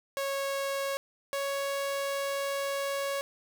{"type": "tone pair in turn", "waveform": "sawtooth", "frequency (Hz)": [551, 555.8], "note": ["C#5", "C#5"], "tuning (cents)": [-11, 4], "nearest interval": "unison", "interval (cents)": 15, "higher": "second", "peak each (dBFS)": -26, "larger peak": "neither", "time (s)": [[0.17, 0.97], [1.33, 3.21]], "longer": "second", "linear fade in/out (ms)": 0, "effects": []}